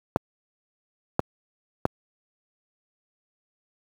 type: clicks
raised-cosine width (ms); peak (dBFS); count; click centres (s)
1; -5; 3; 0.161 / 1.194 / 1.854
effects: high-pass 80 Hz 12 dB/octave + 7-bit